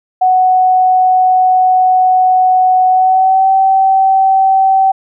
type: tone with pitch glide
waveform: sine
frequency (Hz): 742 to 769.1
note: F#5 to G5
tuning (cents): +5 to -33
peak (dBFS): -6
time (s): 0.21-4.92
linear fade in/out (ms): 10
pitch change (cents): +62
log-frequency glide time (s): 2.89-3.49
effects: none